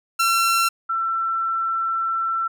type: tone pair in turn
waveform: sawtooth / sine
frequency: 1355 / 1342.5 Hz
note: E6 / E6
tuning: +47 / +31 cents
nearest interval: unison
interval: 16 cents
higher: first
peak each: -13 / -20 dBFS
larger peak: first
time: 0.19-0.69 / 0.89-2.48 s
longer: second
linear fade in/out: 10 ms
effects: none